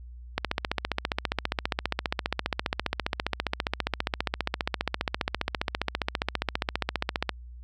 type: click train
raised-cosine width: 0.3 ms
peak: -9 dBFS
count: 104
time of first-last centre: 0.38-7.293 s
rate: 14.9 Hz
effects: added 60 Hz sine -41 dBFS peak until 7.63 s